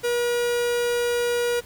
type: tone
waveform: 45% pulse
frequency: 480 Hz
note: B4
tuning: 49 cents flat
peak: -21 dBFS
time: 0.03-1.61 s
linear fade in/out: 20 ms
effects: pink hiss -47 dBFS RMS until 1.65 s